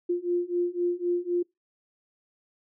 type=beating tone pair; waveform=sine; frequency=349.2 / 353.1 Hz; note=F4 / F4; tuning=0 / +19 cents; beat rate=3.9 Hz; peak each=-28 / -27 dBFS; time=0.09-1.43 s; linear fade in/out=10 ms; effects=noise-tail reverb RT60 0.2 s tail -26 dB re dry